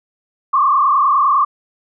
sine tone with frequency modulation, 1128 Hz, C#6, 30 cents sharp, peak -10 dBFS, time 0.53-1.45 s, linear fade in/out 10 ms, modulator 29.8 Hz, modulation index 2.4, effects none

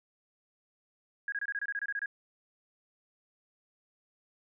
sine tone bursts, 1644 Hz, G#6, 18 cents flat, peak -31 dBFS, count 12, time 1.28-2.059 s, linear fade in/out 2 ms, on 42 ms, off 25 ms, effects none

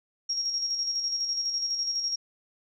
sine tone with tremolo, 5588 Hz, F8, in tune, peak -25 dBFS, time 0.29-2.16 s, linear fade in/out 10 ms, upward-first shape square, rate 12 Hz, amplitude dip 40%, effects none

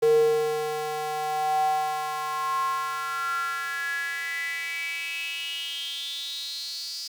square tone with high-pass filter sweep, 152.6 Hz, D#3, 33 cents flat, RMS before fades -28 dBFS, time 0.02-7.08 s, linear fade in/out 10 ms, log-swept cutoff 440 to 4900 Hz, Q 8.6, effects 9-bit

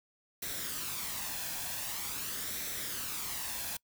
white noise with flanger, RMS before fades -38 dBFS, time 0.42-3.77 s, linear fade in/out 5 ms, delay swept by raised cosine 0.51 to 1.21 ms, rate 0.45 Hz, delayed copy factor +0.5, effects noise-tail reverb RT60 0.1 s tail -24 dB re dry

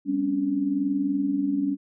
sine tone cluster, 199.9 / 262.4 / 283.2 Hz, G3 / C4 / C#4, +34 / +5 / +37 cents, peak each -30 / -31 / -23 dBFS, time 0.05-1.77 s, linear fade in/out 50 ms, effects none

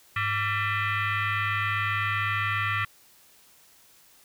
sine tone with frequency modulation, 103.83 Hz, G#2, in tune, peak -24 dBFS, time 0.16-2.85 s, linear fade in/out 5 ms, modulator 630 Hz, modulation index 3.8, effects white hiss -57 dBFS RMS until 4.24 s

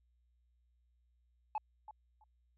sine tone with echo, 857 Hz, A5, 46 cents flat, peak -31 dBFS, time 1.55-1.58 s, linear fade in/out 2 ms, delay 330 ms, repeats 2, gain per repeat -15 dB, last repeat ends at 2.24 s, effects tanh soft clip ceiling -32 dBFS + added 60 Hz sine -70 dBFS peak until 2.57 s

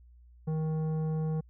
triangle tone with tanh clipping, 157.3 Hz, D#3, 19 cents sharp, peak -30 dBFS, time 0.47-1.41 s, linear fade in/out 10 ms, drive 15 dB, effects added 60 Hz sine -53 dBFS peak until 1.49 s

